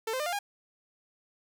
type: tone with pitch steps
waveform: sawtooth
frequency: 445.8 / 518 / 602 / 699.5 / 812.9 Hz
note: A4 / C5 / D5 / F5 / G#5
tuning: +23 / -17 / +43 / +3 / -37 cents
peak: -26 dBFS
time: 0.07-0.39 s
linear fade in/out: 5 ms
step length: 64 ms
effects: none